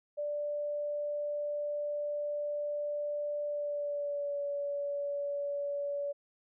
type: tone with pitch glide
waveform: sine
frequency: 587.3 to 571.2 Hz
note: D5 to D5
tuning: 0 to -48 cents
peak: -32 dBFS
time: 0.17-6.13 s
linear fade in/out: 20 ms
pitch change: -48 cents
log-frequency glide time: 3.46-4.4 s
effects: none